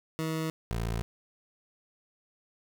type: tone pair in turn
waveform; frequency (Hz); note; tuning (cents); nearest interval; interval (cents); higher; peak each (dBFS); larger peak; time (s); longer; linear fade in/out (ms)
20% pulse; 159.8 / 56.78; D#3 / A#1; +47 / -45; octave + tritone; 1792; first; -25; neither; 0.19-0.5 / 0.71-1.02; neither; 0
effects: none